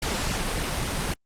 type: noise with flanger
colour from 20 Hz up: pink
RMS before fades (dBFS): -27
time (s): 0.02-1.14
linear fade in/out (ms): 5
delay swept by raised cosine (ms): 0.37 to 5.77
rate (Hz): 3.6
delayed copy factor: +0.6
effects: low-pass 10000 Hz 12 dB/octave + Opus 48 kbps